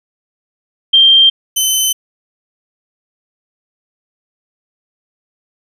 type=tone pair in turn; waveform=sine / 15% pulse; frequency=3169 / 3054 Hz; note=G7 / G7; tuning=+18 / -46 cents; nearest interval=minor second; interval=64 cents; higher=first; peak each=-4 dBFS; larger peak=neither; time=0.93-1.3 / 1.56-1.93 s; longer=neither; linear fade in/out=10 ms; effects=none